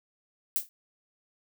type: noise with exponential decay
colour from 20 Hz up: violet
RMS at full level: -23 dBFS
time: 0.56-0.69 s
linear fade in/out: 0 ms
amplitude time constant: 27 ms
effects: none